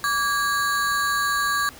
square ring-modulated tone, 1396.9 Hz, F6, in tune, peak -18 dBFS, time 0.04-1.69 s, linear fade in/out 0 ms, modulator 243 Hz, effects pink hiss -44 dBFS RMS until 1.79 s

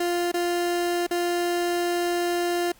30% pulse tone with dropouts, 349.2 Hz, F4, in tune, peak -20 dBFS, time 0-2.72 s, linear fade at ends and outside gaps 5 ms, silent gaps 0.317-0.34 / 1.067-1.109 s, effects pink hiss -55 dBFS RMS until 2.79 s + Opus 48 kbps

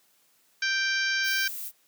harmonic tone, 784 Hz, G5, in tune, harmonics 2 / 3 / 4 / 5 / 6 / 7 / 8, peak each -26 / -32 / -36 / -38 / -35 / -35 / -40 dBFS, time 0.62-1.48 s, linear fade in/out 5 ms
violet noise, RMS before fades -36 dBFS, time 1.23-1.72 s, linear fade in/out 50 ms
effects white hiss -65 dBFS RMS until 1.87 s + high-pass 150 Hz 12 dB/octave

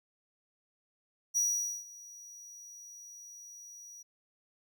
square tone with ADSR envelope, 5800 Hz, F#8, 35 cents flat, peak -26 dBFS, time 1.34-4.03 s, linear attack 30 ms, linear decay 470 ms, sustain -22 dB, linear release 14 ms, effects none

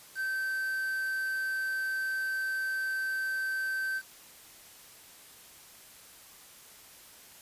triangle tone with quantisation, 1550 Hz, G6, 20 cents flat, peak -28 dBFS, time 0.15-4.02 s, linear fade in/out 50 ms, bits 8, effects white hiss -53 dBFS RMS until 7.41 s + resampled to 32000 Hz

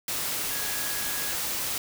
sine tone in noise, 1661.2 Hz, G#6, in tune, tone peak -39 dBFS, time 0.51-1.34 s, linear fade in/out 2 ms, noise white, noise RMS -30 dBFS, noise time 0.08-1.78 s, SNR -12 dB, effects none

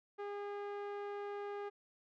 sawtooth tone with low-pass filter, 407.3 Hz, G#4, 34 cents flat, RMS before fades -43 dBFS, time 0.18-1.7 s, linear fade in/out 20 ms, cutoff 1600 Hz, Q 0.72, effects none

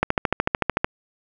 click train, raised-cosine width 0.5 ms, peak -3 dBFS, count 12, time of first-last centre 0.03-0.845 s, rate 13.5 Hz, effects none

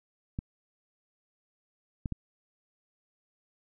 clicks, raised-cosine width 5 ms, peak -20 dBFS, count 3, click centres 0.389 / 2.058 / 2.123 s, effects none

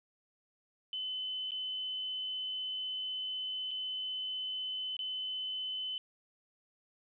sine tone with dropouts, 3032 Hz, F#7, 42 cents sharp, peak -35 dBFS, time 0.93-5.98 s, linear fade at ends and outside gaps 1 ms, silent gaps 1.508-1.518 / 3.709-3.713 / 4.967-4.991 s, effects none

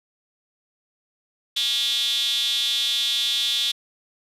square tone with high-pass filter, 127.8 Hz, C3, 40 cents flat, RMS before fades -23 dBFS, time 1.56-3.72 s, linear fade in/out 10 ms, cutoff 3500 Hz, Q 9.8, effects resampled to 32000 Hz

